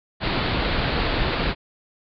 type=low-pass noise; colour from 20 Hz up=pink; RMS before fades=-23 dBFS; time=0.2-1.55 s; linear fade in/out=50 ms; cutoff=4600 Hz; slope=96 dB/octave; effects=none